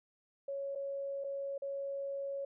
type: tone with dropouts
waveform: sine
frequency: 554.4 Hz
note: C#5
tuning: in tune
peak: -36 dBFS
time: 0.48-2.45 s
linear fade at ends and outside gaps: 5 ms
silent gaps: 0.751-0.756 / 1.24-1.244 / 1.58-1.62 s
effects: none